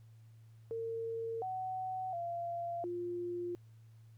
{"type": "tone with pitch steps", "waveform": "sine", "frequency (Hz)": [455.4, 750, 687, 350.7], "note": ["A#4", "F#5", "F5", "F4"], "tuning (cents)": [-40, 23, -29, 7], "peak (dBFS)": -36, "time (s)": [0.71, 3.55], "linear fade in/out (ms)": 0, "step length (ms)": 710, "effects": ["added 112 Hz sine -55 dBFS peak until 4.17 s", "pink hiss -75 dBFS RMS until 4.17 s"]}